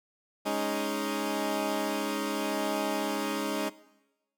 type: chord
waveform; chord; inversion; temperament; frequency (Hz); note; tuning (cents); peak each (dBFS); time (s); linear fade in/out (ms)
15% pulse; Ab suspended fourth; none; equal; 207.7 / 277.2 / 311.1; Ab3 / Db4 / Eb4; 0 / 0 / 0; -27; 0.45-3.7; 20
effects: noise-tail reverb RT60 1.0 s tail -19 dB re dry